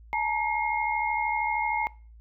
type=tone cluster; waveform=sine; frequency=858 / 931 / 2142 Hz; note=A5 / A#5 / C7; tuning=-44 / -2 / +40 cents; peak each=-29 dBFS; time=0.13-1.87 s; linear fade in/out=0 ms; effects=noise-tail reverb RT60 0.4 s tail -23 dB re dry + added 56 Hz sine -47 dBFS peak until 2.2 s